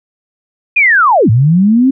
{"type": "linear two-way sweep", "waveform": "sine", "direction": "down then up", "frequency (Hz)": [2500, 103.83, 274], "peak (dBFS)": -5, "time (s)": [0.76, 1.91], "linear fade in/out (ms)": 10, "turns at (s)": 1.3, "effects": []}